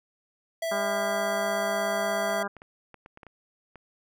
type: tone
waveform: square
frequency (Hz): 659.3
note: E5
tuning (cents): 0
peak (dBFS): -28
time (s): 0.62-2.43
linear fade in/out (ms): 5
type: harmonic tone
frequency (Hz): 200.9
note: G3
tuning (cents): +43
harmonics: 1 / 2 / 3 / 4 / 5 / 6 / 7 / 8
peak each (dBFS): -37 / -37 / -37 / -37 / -37 / -37 / -37 / -37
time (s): 0.71-2.48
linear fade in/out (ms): 10
type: clicks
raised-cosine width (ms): 0.5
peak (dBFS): -31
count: 10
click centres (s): 2.301 / 2.337 / 2.567 / 2.619 / 2.943 / 3.061 / 3.174 / 3.232 / 3.267 / 3.757
effects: none